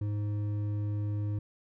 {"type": "tone with hard clipping", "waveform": "sine", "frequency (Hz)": 103.83, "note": "G#2", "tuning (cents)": 0, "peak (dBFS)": -31, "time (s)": [0.01, 1.39], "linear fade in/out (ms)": 5, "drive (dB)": 7, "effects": []}